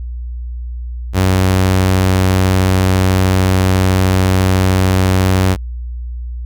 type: tone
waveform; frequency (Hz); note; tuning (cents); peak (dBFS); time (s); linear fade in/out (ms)
sawtooth; 93.8; F#2; +24; -6; 1.13-5.57; 50
effects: added 60 Hz sine -21 dBFS peak until 6.45 s